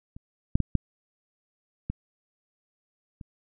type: clicks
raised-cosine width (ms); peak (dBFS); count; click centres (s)
5; -30 / -8 / -12 / -9 / -17 / -28; 6; 0.165 / 0.555 / 0.603 / 0.753 / 1.9 / 3.212
effects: none